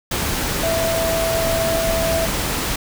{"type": "tone in noise", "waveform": "sine", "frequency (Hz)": 659.3, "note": "E5", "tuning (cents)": 0, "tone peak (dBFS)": -19, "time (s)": [0.63, 2.26], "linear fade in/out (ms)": 5, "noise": "pink", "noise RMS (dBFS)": -22, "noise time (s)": [0.11, 2.76], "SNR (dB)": 0, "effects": []}